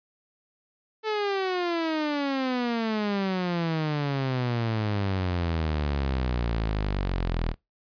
sawtooth exponential sweep, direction down, 440.8 to 38.95 Hz, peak -21 dBFS, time 1.03-7.55 s, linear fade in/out 50 ms, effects noise-tail reverb RT60 0.2 s tail -23 dB re dry + resampled to 11025 Hz

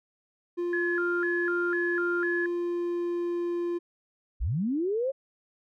triangle tone with pitch glide, 349.2 to 346.6 Hz, F4 to F4, 0 to -13 cents, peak -25 dBFS, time 0.57-3.79 s, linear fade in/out 20 ms, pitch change -13 cents, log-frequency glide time 1.69-3.65 s
sine tone with vibrato, 1544 Hz, G6, 27 cents flat, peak -28 dBFS, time 0.73-2.46 s, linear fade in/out 2 ms, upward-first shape square, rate 2 Hz, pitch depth 170 cents each way
sine linear sweep, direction up, 38.75 to 554.4 Hz, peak -25 dBFS, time 4.4-5.12 s, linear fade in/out 20 ms
effects none

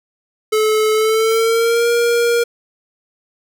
square tone with pitch glide, 432.5 to 471.6 Hz, A4 to A#4, -30 to +20 cents, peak -13 dBFS, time 0.52-2.44 s, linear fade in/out 10 ms, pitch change +150 cents, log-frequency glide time 0.93-1.89 s, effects none

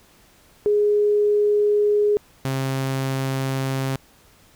sine / sawtooth tone pair in turn, 415.6 / 133.81 Hz, G#4 / C3, +1 / +39 cents, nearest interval octave + minor sixth, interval 1962 cents, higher first, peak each -15 / -18 dBFS, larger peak first, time 0.66-2.17 / 2.45-3.96 s, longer neither, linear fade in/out 0 ms, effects pink hiss -54 dBFS RMS until 4.55 s

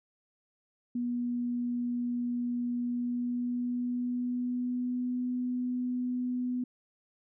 sine tone with pitch glide, 242.4 to 248.9 Hz, B3 to B3, -32 to +14 cents, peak -29 dBFS, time 0.95-6.64 s, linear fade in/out 5 ms, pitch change +46 cents, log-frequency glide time 2.81-5.2 s, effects none

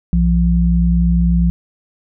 sine tone pair together, 60.99 / 172.5 Hz, B1 / F3, -21 / -21 cents, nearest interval octave + tritone, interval 1800 cents, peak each -13 dBFS, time 0.13-1.5 s, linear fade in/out 0 ms, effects none

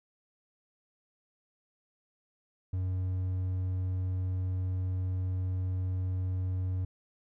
triangle tone, 92.5 Hz, F#2, in tune, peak -27 dBFS, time 2.73-6.85 s, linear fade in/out 5 ms, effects none

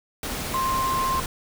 sine tone in noise, 1053 Hz, C6, 11 cents sharp, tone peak -22 dBFS, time 0.54-1.2 s, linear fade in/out 2 ms, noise pink, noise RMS -30 dBFS, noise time 0.23-1.26 s, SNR +5 dB, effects none

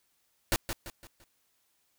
pink noise with echo, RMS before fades -26 dBFS, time 0.52-0.56 s, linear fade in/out 0 ms, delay 170 ms, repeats 4, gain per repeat -8 dB, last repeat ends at 1.24 s, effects white hiss -73 dBFS RMS until 1.98 s

